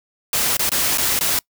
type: noise with dropouts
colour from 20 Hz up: white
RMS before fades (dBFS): -19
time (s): 0.33-1.39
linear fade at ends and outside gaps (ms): 2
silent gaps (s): 0.569-0.593 / 0.693-0.717 / 0.975-0.982 / 1.191-1.209
effects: noise-tail reverb RT60 0.1 s tail -25 dB re dry